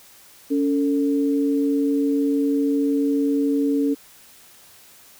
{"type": "tone pair together", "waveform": "sine", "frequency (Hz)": [281, 448.2], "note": ["C#4", "A4"], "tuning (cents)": [24, 32], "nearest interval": "minor sixth", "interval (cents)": 808, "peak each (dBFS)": [-18, -25], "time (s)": [0.5, 3.95], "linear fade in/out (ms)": 20, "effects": ["white hiss -49 dBFS RMS until 5.19 s"]}